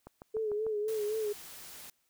click train, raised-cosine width 1 ms, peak -32 dBFS, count 5, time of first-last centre 0.07-0.666 s, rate 6.71 Hz
sine tone with vibrato, 428.2 Hz, A4, 47 cents flat, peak -30 dBFS, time 0.34-1.33 s, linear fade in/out 10 ms, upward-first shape sine, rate 3.9 Hz, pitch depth 61 cents each way
white noise, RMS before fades -48 dBFS, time 0.88-1.9 s, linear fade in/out 2 ms
effects white hiss -75 dBFS RMS until 2.09 s

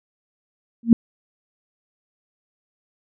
sine tone with exponential growth, 231.6 Hz, A#3, 11 cents flat, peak -3 dBFS, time 0.83-0.93 s, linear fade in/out 2 ms, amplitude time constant 20 ms, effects none

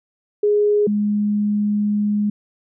sine tone pair in turn, 415.3 / 207.7 Hz, G#4 / G#3, 0 / 0 cents, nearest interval octave, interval 1200 cents, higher first, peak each -13 / -16 dBFS, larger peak first, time 0.43-0.87 / 0.87-2.3 s, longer second, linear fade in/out 5 ms, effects none

